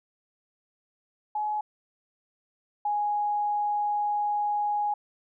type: tone pair in turn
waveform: sine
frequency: 845 / 830 Hz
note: G#5 / G#5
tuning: +30 / -1 cents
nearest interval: unison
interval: 31 cents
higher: first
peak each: -26 / -24 dBFS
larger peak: second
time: 1.35-1.61 / 2.85-4.94 s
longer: second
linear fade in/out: 5 ms
effects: none